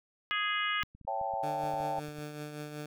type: harmonic tone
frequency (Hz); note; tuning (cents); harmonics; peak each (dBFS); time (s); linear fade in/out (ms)
415.3; G#4; 0; 3 / 4 / 5 / 6 / 7 / 8; -34 / -35 / -35 / -41 / -36 / -44; 0.31-0.83; 0
type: clicks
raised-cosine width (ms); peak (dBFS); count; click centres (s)
5; -40; 12; 0.833 / 0.95 / 1.013 / 1.05 / 1.213 / 1.338 / 1.638 / 1.738 / 1.804 / 1.985 / 2.085 / 2.186
type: chord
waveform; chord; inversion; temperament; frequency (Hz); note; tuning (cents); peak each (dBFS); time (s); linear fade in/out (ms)
sine; A dominant seventh; first; equal with one note detuned; 554.4 / 667.7 / 784 / 880; C#5 / E5 / G5 / A5; 0 / +22 / 0 / 0; -39 / -39 / -34 / -37; 1.07-2; 10
type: tone with tremolo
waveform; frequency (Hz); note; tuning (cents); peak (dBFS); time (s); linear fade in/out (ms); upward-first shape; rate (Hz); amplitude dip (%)
15% pulse; 149.4; D3; +30; -31; 1.43-2.86; 2; triangle; 5.3; 50
effects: none